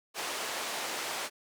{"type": "band-pass noise", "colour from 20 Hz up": "pink", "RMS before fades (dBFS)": -36, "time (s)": [0.14, 1.3], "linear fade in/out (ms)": 50, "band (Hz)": [530, 9700], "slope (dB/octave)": 12, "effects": []}